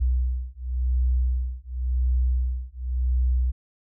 sine beating tone pair, 62.1 / 63.02 Hz, B1 / B1, +10 / +36 cents, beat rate 0.92 Hz, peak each -24 dBFS, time 0-3.52 s, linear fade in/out 20 ms, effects none

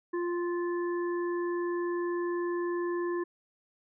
harmonic tone, 348.7 Hz, F4, 3 cents flat, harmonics 1 / 3 / 5, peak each -29 / -39 / -43 dBFS, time 0.13-3.24 s, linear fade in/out 10 ms, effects none

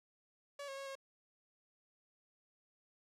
sawtooth tone with pitch steps, 568 / 544 / 549 / 542 Hz, C#5 / C#5 / C#5 / C#5, +42 / -33 / -17 / -39 cents, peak -40 dBFS, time 0.59-0.954 s, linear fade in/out 5 ms, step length 91 ms, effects low-pass 9000 Hz 12 dB/octave + 13-bit

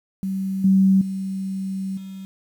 sine tone with level steps, 191.9 Hz, G3, 37 cents flat, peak -22 / -12 / -24 / -32 dBFS, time 0.23-2.25 s, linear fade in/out 0 ms, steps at 0.64 / 1.01 / 1.97 s, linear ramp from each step 5 ms, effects 8-bit

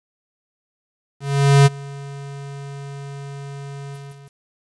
square tone with ADSR envelope, 140 Hz, C#3, 18 cents sharp, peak -8 dBFS, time 1.2-4.36 s, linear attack 460 ms, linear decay 26 ms, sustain -24 dB, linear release 440 ms, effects resampled to 22050 Hz + 8-bit

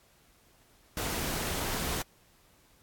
pink noise, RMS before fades -33 dBFS, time 0.97-2.02 s, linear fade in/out 2 ms, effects pink hiss -63 dBFS RMS until 2.82 s + AAC 64 kbps

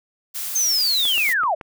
blue noise, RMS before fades -28 dBFS, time 0.34-1.34 s, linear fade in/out 20 ms
sine linear sweep, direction down, 6410 to 573 Hz, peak -17 dBFS, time 0.55-1.55 s, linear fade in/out 10 ms
clicks, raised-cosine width 0.5 ms, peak -20 dBFS, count 5, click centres 1.054 / 1.179 / 1.292 / 1.435 / 1.612 s
effects none

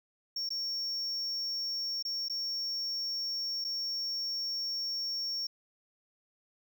triangle tone with dropouts, 5500 Hz, F8, 27 cents flat, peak -31 dBFS, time 0.36-5.47 s, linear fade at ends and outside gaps 5 ms, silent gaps 0.491-0.504 / 2.026-2.05 / 2.285-2.297 / 3.643-3.647 s, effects none

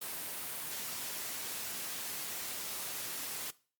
white high-pass noise, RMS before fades -40 dBFS, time 0.01-3.51 s, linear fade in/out 10 ms, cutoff 110 Hz, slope 12 dB/octave, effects noise-tail reverb RT60 0.4 s tail -20 dB re dry + Opus 32 kbps

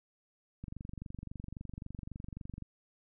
click train, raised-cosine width 5 ms, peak -30 dBFS, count 48, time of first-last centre 0.64-2.623 s, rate 23.7 Hz, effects none

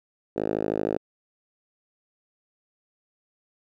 5% pulse tone with band-pass filter, 53 Hz, G#1, 36 cents sharp, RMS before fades -27 dBFS, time 0.36-0.98 s, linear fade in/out 10 ms, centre 410 Hz, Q 1.6, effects none

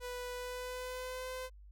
sawtooth tone with pitch glide, 493.9 to 512.5 Hz, B4 to C5, 0 to -36 cents, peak -36 dBFS, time 0-1.5 s, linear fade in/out 50 ms, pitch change +64 cents, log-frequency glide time 0.34-1.29 s, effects added 50 Hz sine -52 dBFS peak until 1.71 s

